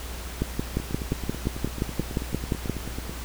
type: two click trains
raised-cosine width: 3 ms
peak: -11 / -20 dBFS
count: 14 / 22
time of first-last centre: 0.42-2.697 / 0.8-3.095 s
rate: 5.71 / 9.15 Hz
effects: added 60 Hz sine -35 dBFS peak until 3.24 s + pink hiss -39 dBFS RMS until 3.24 s